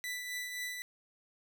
sawtooth tone with tremolo, 1981 Hz, B6, 5 cents sharp, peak -32 dBFS, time 0.04-0.82 s, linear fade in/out 0 ms, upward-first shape triangle, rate 3.8 Hz, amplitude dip 45%, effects none

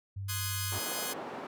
sine tone, 97.9 Hz, G2, 2 cents flat, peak -35 dBFS, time 0.16-0.79 s, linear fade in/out 10 ms
5% pulse chord, Ab dominant seventh, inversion first, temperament equal, 1046.5 / 1244.5 / 1480 / 1661.2 Hz, C6 / Eb6 / Gb6 / Ab6, 0 / 0 / 0 / 0 cents, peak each -28 dBFS, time 0.28-1.14 s, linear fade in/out 20 ms
white band-pass noise, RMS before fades -41 dBFS, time 0.72-1.47 s, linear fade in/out 5 ms, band 240 to 840 Hz, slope 12 dB/octave
effects none

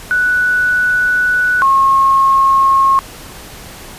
sine tone pair in turn, 1480 / 1082.7 Hz, F#6 / C#6, 0 / -41 cents, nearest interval perfect fourth, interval 541 cents, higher first, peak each -10 / -7 dBFS, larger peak second, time 0.11-1.62 / 1.62-2.99 s, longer first, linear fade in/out 0 ms, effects pink hiss -33 dBFS RMS until 3.98 s + resampled to 32000 Hz

